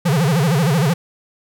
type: tone with vibrato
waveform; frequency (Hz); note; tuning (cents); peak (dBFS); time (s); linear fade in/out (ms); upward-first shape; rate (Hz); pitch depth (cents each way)
square; 154.2; D#3; -15; -14; 0.05-0.94; 10; sine; 13; 260
effects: none